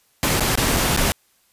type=noise with dropouts; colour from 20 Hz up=pink; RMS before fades=-19 dBFS; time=0.23-1.12 s; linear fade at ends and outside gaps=0 ms; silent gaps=0.397-0.406 / 0.555-0.575 / 0.765-0.769 / 0.964-0.974 s; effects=white hiss -61 dBFS RMS until 1.52 s + resampled to 32000 Hz